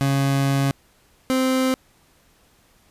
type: tone pair in turn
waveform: 30% pulse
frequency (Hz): 137.8 / 260.1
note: C#3 / C4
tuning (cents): -10 / -10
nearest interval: major seventh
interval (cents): 1100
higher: second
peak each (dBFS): -15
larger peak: neither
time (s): 0.01-0.71 / 1.3-1.74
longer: first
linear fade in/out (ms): 0
effects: pink hiss -58 dBFS RMS until 2.9 s + resampled to 32000 Hz